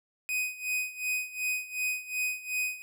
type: tone with tremolo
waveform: 45% pulse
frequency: 2501 Hz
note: D#7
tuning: 8 cents sharp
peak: -27 dBFS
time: 0.29-2.82 s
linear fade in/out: 0 ms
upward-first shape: sine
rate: 2.7 Hz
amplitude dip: 85%
effects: none